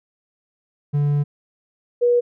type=tone pair in turn; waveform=triangle / sine; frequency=145.1 / 483.3 Hz; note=D3 / B4; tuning=-21 / -38 cents; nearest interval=octave + major sixth; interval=2083 cents; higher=second; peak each=-14 / -13 dBFS; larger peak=second; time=0.93-1.24 / 2.01-2.21 s; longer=first; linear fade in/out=20 ms; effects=none

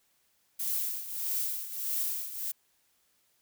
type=noise with tremolo; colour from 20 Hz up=violet; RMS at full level=-30 dBFS; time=0.59-2.52 s; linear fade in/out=10 ms; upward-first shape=triangle; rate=1.6 Hz; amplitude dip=75%; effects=white hiss -71 dBFS RMS until 3.41 s

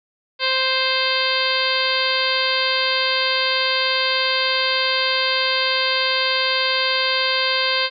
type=harmonic tone; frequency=523.3 Hz; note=C5; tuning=in tune; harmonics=1 / 2 / 3 / 4 / 5 / 6 / 7 / 8 / 9; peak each=-26 / -26 / -26 / -26 / -26 / -26 / -26 / -26 / -26 dBFS; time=0.39-7.9 s; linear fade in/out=50 ms; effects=none

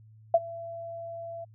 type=tone with ADSR envelope; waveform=sine; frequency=672 Hz; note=E5; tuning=33 cents sharp; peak=-14 dBFS; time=0.34-1.45 s; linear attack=4 ms; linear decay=41 ms; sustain=-22 dB; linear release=14 ms; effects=added 109 Hz sine -51 dBFS peak until 1.54 s

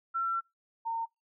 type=tone pair in turn; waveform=sine; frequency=1352 / 913.4 Hz; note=E6 / A#5; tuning=+43 / -36 cents; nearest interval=perfect fifth; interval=679 cents; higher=first; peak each=-28 / -30 dBFS; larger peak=first; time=0.14-0.41 / 0.85-1.06 s; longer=first; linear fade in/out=20 ms; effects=noise-tail reverb RT60 0.2 s tail -25 dB re dry

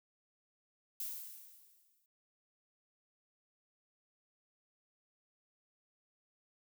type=noise with exponential decay; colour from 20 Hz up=violet; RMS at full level=-39 dBFS; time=1-2.06 s; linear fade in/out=2 ms; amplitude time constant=230 ms; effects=none

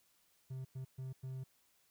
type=tone bursts at uneven times; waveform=triangle; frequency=130.81 Hz; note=C3; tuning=in tune; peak=-39 dBFS; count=4; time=0.5-0.65 / 0.75-0.85 / 0.98-1.13 / 1.23-1.44 s; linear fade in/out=10 ms; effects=white hiss -73 dBFS RMS until 1.9 s

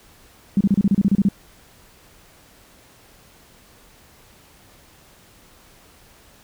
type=tone bursts; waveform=sine; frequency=198.2 Hz; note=G3; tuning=19 cents sharp; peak=-12 dBFS; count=11; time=0.57-1.287 s; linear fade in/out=2 ms; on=37 ms; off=31 ms; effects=pink hiss -51 dBFS RMS until 6.43 s

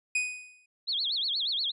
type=tone with exponential decay; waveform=45% pulse; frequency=2489 Hz; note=D#7; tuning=in tune; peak=-23 dBFS; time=0.15-0.66 s; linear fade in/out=5 ms; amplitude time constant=110 ms
type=tone with vibrato; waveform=sine; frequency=3780 Hz; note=A#7; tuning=23 cents sharp; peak=-27 dBFS; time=0.87-1.72 s; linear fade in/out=20 ms; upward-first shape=sine; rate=8.4 Hz; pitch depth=280 cents each way
effects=resampled to 24000 Hz

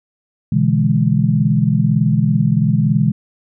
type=chord; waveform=sine; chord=E dominant seventh; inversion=second; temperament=equal; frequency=123.47 / 146.83 / 164.81 / 207.7 Hz; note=B2 / D3 / E3 / G#3; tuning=0 / 0 / 0 / 0 cents; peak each=-17 dBFS; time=0.52-3.12 s; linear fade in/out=5 ms; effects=none

